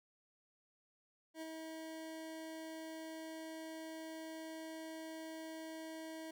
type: tone with ADSR envelope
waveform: 25% pulse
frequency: 320.2 Hz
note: D#4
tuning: 50 cents sharp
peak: -39 dBFS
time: 1.34-6.31 s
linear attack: 76 ms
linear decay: 27 ms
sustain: -3 dB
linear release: 5 ms
effects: none